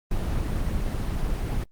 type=noise; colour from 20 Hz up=brown; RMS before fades=-26 dBFS; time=0.11-1.64 s; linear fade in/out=5 ms; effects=noise-tail reverb RT60 0.1 s tail -22 dB re dry + Opus 24 kbps